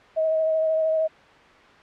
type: tone with vibrato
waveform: sine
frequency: 636 Hz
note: D#5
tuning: 38 cents sharp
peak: -19 dBFS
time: 0.16-1.08 s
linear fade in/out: 20 ms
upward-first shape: sine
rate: 13 Hz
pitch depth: 17 cents each way
effects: white hiss -49 dBFS RMS until 1.82 s + low-pass 2000 Hz 12 dB/octave